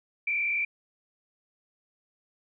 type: tone with frequency modulation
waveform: sine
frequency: 2349 Hz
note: D7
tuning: in tune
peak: -25 dBFS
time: 0.27-0.65 s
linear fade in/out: 5 ms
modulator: 40.6 Hz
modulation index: 1.7
effects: none